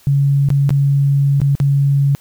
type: tone with dropouts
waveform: sine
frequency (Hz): 140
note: C#3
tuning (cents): +18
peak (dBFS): -10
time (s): 0.07-2.15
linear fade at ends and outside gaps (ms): 0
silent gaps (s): 0.488-0.503 / 0.693-0.705 / 1.402-1.416 / 1.552-1.601
effects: white hiss -49 dBFS RMS until 2.2 s